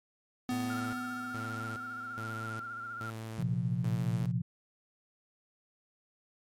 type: tone with exponential decay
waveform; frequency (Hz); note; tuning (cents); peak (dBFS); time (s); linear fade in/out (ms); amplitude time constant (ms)
square; 250; B3; +21; -31; 0.49-3.58; 1; 670
type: tone with tremolo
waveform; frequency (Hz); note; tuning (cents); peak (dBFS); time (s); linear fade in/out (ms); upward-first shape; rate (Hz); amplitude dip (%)
sawtooth; 111.7; A2; +27; -35; 0.51-4.32; 5; square; 1.2; 80
type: tone with vibrato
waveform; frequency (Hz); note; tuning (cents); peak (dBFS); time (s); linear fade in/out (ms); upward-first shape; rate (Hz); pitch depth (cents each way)
sine; 1387; F6; -12; -38; 0.7-3.1; 0; sine; 15; 52
type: chord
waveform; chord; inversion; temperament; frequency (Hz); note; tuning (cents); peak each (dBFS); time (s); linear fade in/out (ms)
sine; Bb suspended second; none; equal; 116.54 / 130.81 / 174.61; Bb2 / C3 / F3; 0 / 0 / 0; -33; 3.38-4.42; 10
effects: MP3 64 kbps